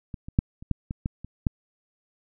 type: clicks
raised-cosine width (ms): 5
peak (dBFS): -22 / -25 / -6 / -29 / -11 / -18 / -14 / -25 / -9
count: 9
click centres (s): 0.142 / 0.285 / 0.389 / 0.625 / 0.713 / 0.909 / 1.059 / 1.246 / 1.468
effects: none